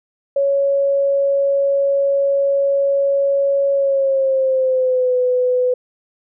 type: tone with pitch glide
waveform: sine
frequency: 556 to 501.1 Hz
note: C#5 to B4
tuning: +5 to +25 cents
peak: -13 dBFS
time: 0.36-5.74 s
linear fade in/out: 5 ms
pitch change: -180 cents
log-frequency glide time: 3.73-5.16 s
effects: none